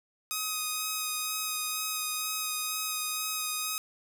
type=tone with vibrato; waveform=5% pulse; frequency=1256 Hz; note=D#6; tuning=16 cents sharp; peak=-19 dBFS; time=0.31-3.78 s; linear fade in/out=0 ms; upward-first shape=sine; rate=2.1 Hz; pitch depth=15 cents each way; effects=none